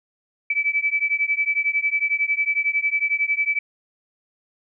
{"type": "beating tone pair", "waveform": "sine", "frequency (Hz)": [2300, 2311], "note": ["D7", "D7"], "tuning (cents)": [-37, -28], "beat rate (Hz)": 11, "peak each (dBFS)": -22, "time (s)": [0.5, 3.59], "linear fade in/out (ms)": 5, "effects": []}